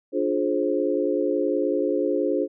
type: chord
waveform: sine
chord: D half-diminished seventh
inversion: none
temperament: just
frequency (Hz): 293.7 / 352.4 / 422.9 / 528.6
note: D4 / F4 / Ab4 / C5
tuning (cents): 0 / +16 / +31 / +18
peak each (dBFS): -26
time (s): 0.12-2.48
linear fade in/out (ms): 50
effects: none